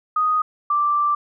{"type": "tone pair in turn", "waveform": "sine", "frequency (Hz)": [1244.5, 1174.7], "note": ["D#6", "D6"], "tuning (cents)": [0, 0], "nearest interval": "minor second", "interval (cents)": 100, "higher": "first", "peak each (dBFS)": -16, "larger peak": "neither", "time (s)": [[0.16, 0.42], [0.7, 1.15]], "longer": "second", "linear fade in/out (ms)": 5, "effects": []}